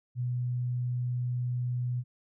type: tone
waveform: sine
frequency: 123.47 Hz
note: B2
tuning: in tune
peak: -28 dBFS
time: 0.15-2.04 s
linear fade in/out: 50 ms
effects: none